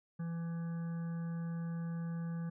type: harmonic tone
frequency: 167.6 Hz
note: E3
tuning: 29 cents sharp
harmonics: 1 / 3 / 5 / 7 / 9 / 10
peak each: -36 / -55 / -60 / -59 / -61 / -62 dBFS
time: 0.19-2.5 s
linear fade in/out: 10 ms
effects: none